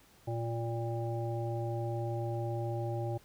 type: harmonic tone with a mistuned harmonic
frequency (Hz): 116.54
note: A#2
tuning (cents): 0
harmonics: 1 / 3 / 5 / 7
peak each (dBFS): -34 / -39 / -41 / -42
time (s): 0.27-3.18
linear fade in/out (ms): 10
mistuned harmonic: 7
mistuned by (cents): -30
effects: pink hiss -62 dBFS RMS until 3.24 s